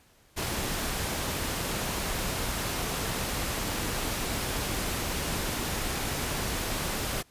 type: noise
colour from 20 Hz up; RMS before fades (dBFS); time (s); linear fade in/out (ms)
pink; -31; 0.36-7.23; 20
effects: pink hiss -61 dBFS RMS until 7.3 s + resampled to 32000 Hz